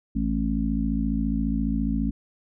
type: harmonic tone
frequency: 54.6 Hz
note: A1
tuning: 13 cents flat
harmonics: 1 / 3 / 4 / 5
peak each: -27 / -31 / -26 / -28 dBFS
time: 0.15-2.11 s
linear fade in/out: 10 ms
effects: none